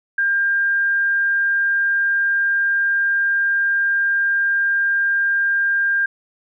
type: tone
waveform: sine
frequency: 1600 Hz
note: G6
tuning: 35 cents sharp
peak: -15 dBFS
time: 0.18-6.06 s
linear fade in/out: 5 ms
effects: none